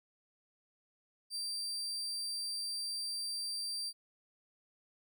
35% pulse tone, 4699 Hz, D8, in tune, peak -35 dBFS, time 1.3-3.93 s, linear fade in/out 50 ms, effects none

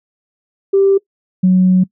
sine tone pair in turn, 392 / 184.59 Hz, G4 / F#3, 0 / -4 cents, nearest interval octave + minor second, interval 1304 cents, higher first, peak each -7 / -6 dBFS, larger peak second, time 0.73-0.98 / 1.43-1.84 s, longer second, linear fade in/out 10 ms, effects noise-tail reverb RT60 0.1 s tail -22 dB re dry + tanh soft clip ceiling -2 dBFS

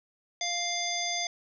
harmonic tone, 698.5 Hz, F5, in tune, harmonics 1 / 3 / 5 / 7 / 9, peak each -35 / -35 / -35 / -35 / -35 dBFS, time 0.41-1.27 s, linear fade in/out 2 ms, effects none

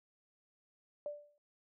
sine tone with exponential decay, 587.3 Hz, D5, in tune, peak -35 dBFS, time 1.06-1.38 s, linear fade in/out 1 ms, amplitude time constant 68 ms, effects none

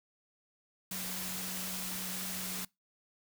sine tone in noise, 185 Hz, F#3, in tune, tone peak -44 dBFS, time 0.91-2.65 s, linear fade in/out 5 ms, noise white, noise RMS -39 dBFS, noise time 0.91-2.65 s, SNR -8 dB, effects noise-tail reverb RT60 0.2 s tail -24 dB re dry

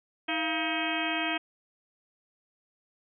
harmonic tone with a mistuned harmonic, 317.9 Hz, D#4, 37 cents sharp, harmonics 1 / 2 / 3 / 4 / 5 / 6 / 7 / 8 / 9 / 10, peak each -34 / -35 / -39 / -40 / -37 / -39 / -37 / -34 / -42 / -36 dBFS, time 0.28-1.38 s, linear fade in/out 10 ms, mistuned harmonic 2, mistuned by +140 cents, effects none

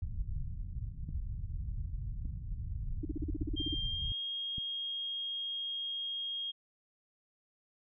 pink low-pass noise, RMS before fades -38 dBFS, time 0.02-4.12 s, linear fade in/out 2 ms, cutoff 120 Hz, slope 24 dB/octave
click train, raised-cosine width 5 ms, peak -30 dBFS, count 4, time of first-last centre 1.09-4.582 s, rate 0.859 Hz
sine tone bursts, 301.1 Hz, D4, 43 cents sharp, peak -33 dBFS, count 12, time 3.03-3.745 s, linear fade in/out 5 ms, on 22 ms, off 41 ms
sine tone with pitch glide, 3190 to 3253 Hz, G7 to G#7, +30 to -37 cents, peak -35 dBFS, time 3.56-6.52 s, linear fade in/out 20 ms, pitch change +33 cents, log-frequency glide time 3.87-4.16 s
effects none

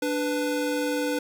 square tone pair together, 293.7 / 496.1 Hz, D4 / B4, 0 / +8 cents, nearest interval major sixth, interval 908 cents, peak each -28 dBFS, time 0.02-1.19 s, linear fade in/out 5 ms, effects none

